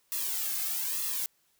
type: noise with flanger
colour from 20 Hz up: blue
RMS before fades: -32 dBFS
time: 0.12-1.26 s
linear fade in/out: 0 ms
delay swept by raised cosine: 1.3 to 2.13 ms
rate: 1.1 Hz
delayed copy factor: -1
effects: white hiss -70 dBFS RMS until 1.59 s